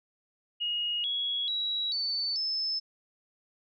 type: tone with pitch steps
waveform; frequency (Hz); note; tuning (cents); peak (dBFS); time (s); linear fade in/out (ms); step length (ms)
sine; 2875 / 3341 / 3882 / 4511 / 5242; F7 / G#7 / B7 / C#8 / E8; +50 / +10 / -31 / +29 / -11; -28; 0.6-2.8; 20; 440
effects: none